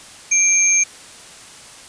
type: tone pair together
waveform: sine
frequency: 2349 / 6395 Hz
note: D7 / G8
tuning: 0 / +34 cents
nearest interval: octave + perfect fourth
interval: 1734 cents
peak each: -18 / -13 dBFS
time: 0.31-0.84 s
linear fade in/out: 10 ms
effects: white hiss -40 dBFS RMS until 1.88 s + resampled to 22050 Hz